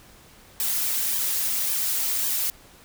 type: noise with flanger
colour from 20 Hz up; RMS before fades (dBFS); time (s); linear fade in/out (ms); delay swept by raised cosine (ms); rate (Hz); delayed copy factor
blue; -25; 0.6-2.5; 0; 1.4 to 6; 1.8; -0.9
effects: pink hiss -51 dBFS RMS until 2.84 s